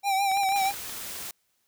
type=tone with vibrato; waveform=square; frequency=784 Hz; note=G5; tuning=in tune; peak=-23 dBFS; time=0.03-0.73 s; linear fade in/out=50 ms; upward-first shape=triangle; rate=6.2 Hz; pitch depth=59 cents each way
type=clicks; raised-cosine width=0.3 ms; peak=-25 dBFS; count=10; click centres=0.316 / 0.372 / 0.434 / 0.49 / 0.522 / 0.561 / 0.659 / 0.709 / 0.741 / 0.896 s
type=noise; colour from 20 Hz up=white; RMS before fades=-37 dBFS; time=0.56-1.31 s; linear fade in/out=2 ms
effects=white hiss -72 dBFS RMS until 1.67 s